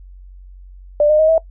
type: tone with pitch steps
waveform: sine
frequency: 592 / 610.1 / 628.7 / 647.8 Hz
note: D5 / D#5 / D#5 / E5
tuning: +14 / -34 / +18 / -30 cents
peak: -9 dBFS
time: 1-1.38 s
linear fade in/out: 2 ms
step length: 95 ms
effects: noise-tail reverb RT60 0.1 s tail -20 dB re dry + added 46 Hz sine -36 dBFS peak until 1.5 s